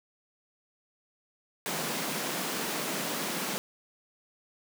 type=high-pass noise; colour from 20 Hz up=pink; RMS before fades=-33 dBFS; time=1.66-3.58 s; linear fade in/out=0 ms; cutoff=160 Hz; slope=48 dB/octave; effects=none